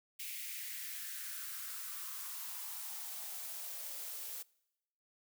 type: noise with high-pass filter sweep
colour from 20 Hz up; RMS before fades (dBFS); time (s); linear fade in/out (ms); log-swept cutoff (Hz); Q
blue; -44; 0.19-4.43; 10; 2400 to 450; 3.4
effects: noise-tail reverb RT60 0.9 s tail -24 dB re dry

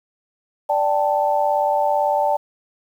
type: chord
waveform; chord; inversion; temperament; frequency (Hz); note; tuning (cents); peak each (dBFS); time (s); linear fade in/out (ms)
sine; D suspended fourth; none; just; 587.3 / 783.1 / 881; D5 / G5 / A5; 0 / -2 / +2; -20 / -21 / -20; 0.69-2.37; 10
effects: 8-bit

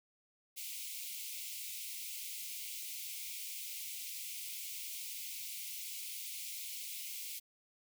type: high-pass noise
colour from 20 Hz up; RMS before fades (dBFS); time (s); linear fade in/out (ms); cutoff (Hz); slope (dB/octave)
white; -44; 0.56-7.4; 20; 2100; 96
effects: none

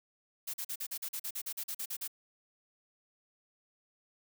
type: noise bursts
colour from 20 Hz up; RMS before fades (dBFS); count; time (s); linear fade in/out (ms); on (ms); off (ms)
blue; -38; 15; 0.47-2.078; 10; 68; 42
effects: none

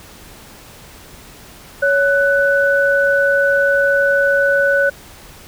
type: tone pair together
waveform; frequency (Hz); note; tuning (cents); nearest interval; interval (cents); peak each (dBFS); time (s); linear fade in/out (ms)
sine; 559 / 1491.4; C#5 / F#6; +14 / +13; octave + perfect fourth; 1699; -14; 1.82-4.9; 10
effects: pink hiss -40 dBFS RMS until 5.47 s

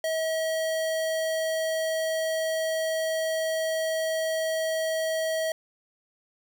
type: tone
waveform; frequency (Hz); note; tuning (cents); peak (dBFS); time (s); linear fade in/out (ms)
square; 641; E5; -49; -26; 0.04-5.52; 2
effects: none

